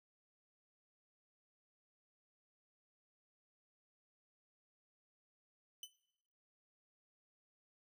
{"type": "tone with exponential decay", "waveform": "sawtooth", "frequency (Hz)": 3021, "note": "F#7", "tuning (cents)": 35, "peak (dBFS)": -39, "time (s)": [5.83, 5.92], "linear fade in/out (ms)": 2, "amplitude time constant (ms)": 19, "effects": ["noise-tail reverb RT60 0.8 s tail -19 dB re dry"]}